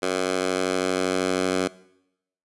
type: tone with high-pass filter sweep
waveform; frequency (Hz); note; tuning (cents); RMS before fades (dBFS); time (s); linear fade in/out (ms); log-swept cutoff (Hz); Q
10% pulse; 92.7; F#2; +4; -24; 0.02-1.68; 10; 390 to 260; 0.93
effects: noise-tail reverb RT60 0.8 s tail -20 dB re dry + resampled to 24000 Hz